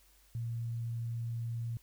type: tone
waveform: sine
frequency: 116.54 Hz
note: A#2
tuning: in tune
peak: -34 dBFS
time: 0.35-1.77 s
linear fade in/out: 0 ms
effects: added 50 Hz sine -65 dBFS peak until 1.82 s + white hiss -66 dBFS RMS until 1.82 s